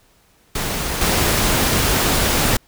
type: noise with level steps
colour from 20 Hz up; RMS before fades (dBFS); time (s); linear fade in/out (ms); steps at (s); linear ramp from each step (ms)
pink; -23 / -17; 0.55-2.57; 5; 1.01; 5
effects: pink hiss -56 dBFS RMS until 2.67 s